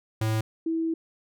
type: tone pair in turn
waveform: square / sine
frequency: 110 / 326.4 Hz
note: A2 / E4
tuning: 0 / -17 cents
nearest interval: octave + perfect fifth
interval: 1883 cents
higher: second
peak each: -24 dBFS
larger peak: neither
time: 0.21-0.41 / 0.66-0.94 s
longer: second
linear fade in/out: 5 ms
effects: none